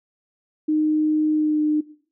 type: tone with pitch glide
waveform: sine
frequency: 307.5 to 303.3 Hz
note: D#4 to D#4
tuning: -20 to -44 cents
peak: -17 dBFS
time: 0.68-1.81 s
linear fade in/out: 10 ms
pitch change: -24 cents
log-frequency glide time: 1.33-1.61 s
effects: noise-tail reverb RT60 0.5 s tail -18 dB re dry